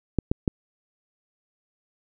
clicks, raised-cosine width 3 ms, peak -8 dBFS, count 3, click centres 0.187 / 0.315 / 0.478 s, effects none

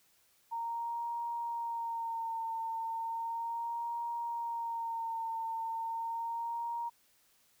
sine tone with vibrato, 922 Hz, A#5, 19 cents flat, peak -34 dBFS, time 0.51-6.9 s, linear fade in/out 20 ms, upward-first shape sine, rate 0.35 Hz, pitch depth 31 cents each way, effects white hiss -69 dBFS RMS until 7.6 s

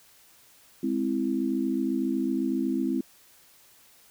sine chord, Ab augmented, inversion none, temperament equal, 207.7 / 261.6 / 329.6 Hz, Ab3 / C4 / E4, 0 / 0 / 0 cents, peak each -31 / -27 / -29 dBFS, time 0.83-3.01 s, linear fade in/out 5 ms, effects white hiss -57 dBFS RMS until 4.1 s

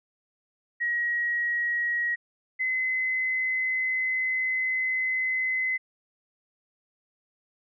sine tone pair in turn, 1900 / 2039 Hz, A#6 / C7, +33 / -45 cents, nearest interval minor second, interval 122 cents, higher second, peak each -24 / -24 dBFS, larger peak neither, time 0.8-2.16 / 2.59-5.78 s, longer second, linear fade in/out 20 ms, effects none

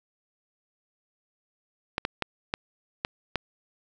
clicks, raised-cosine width 0.3 ms, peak -10 dBFS, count 6, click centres 1.981 / 2.051 / 2.223 / 2.539 / 3.049 / 3.357 s, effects none

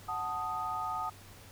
sine chord, D# diminished, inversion first, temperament equal, 740 / 880 / 1244.5 Hz, F#5 / A5 / D#6, 0 / 0 / 0 cents, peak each -39 / -38 / -35 dBFS, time 0.08-1.1 s, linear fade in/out 10 ms, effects added 98 Hz sine -54 dBFS peak until 1.51 s + pink hiss -54 dBFS RMS until 1.51 s

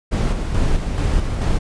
brown noise with tremolo, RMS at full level -17 dBFS, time 0.11-1.59 s, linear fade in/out 20 ms, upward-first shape square, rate 2.3 Hz, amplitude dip 40%, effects resampled to 22050 Hz

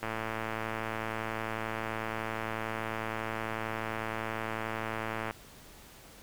click train, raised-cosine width 0.5 ms, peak -19 dBFS, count 587, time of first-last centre 0.03-5.309 s, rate 111 Hz, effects pink hiss -53 dBFS RMS until 6.22 s

